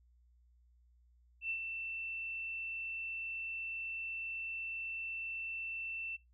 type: tone with ADSR envelope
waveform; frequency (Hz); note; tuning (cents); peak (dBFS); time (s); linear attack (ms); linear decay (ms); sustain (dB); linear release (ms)
sine; 2678; E7; +27; -33; 1.41-6.17; 89; 83; -5; 17
effects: noise-tail reverb RT60 0.2 s tail -24 dB re dry + added 60 Hz sine -64 dBFS peak until 6.33 s